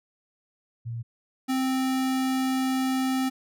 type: tone pair in turn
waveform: sine / square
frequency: 116.54 / 261.6 Hz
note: A#2 / C4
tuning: 0 / 0 cents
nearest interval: octave + major second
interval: 1400 cents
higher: second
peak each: -30 / -24 dBFS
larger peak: second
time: 0.85-1.03 / 1.48-3.3 s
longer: second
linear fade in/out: 20 ms
effects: none